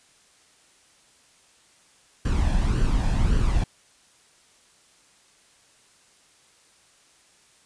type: noise with flanger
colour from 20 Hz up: brown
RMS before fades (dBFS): -21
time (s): 2.25-3.64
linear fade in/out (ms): 5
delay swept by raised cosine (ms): 0.67 to 1.21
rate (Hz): 1.8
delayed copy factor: +0.55
effects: white hiss -58 dBFS RMS until 7.65 s + resampled to 22050 Hz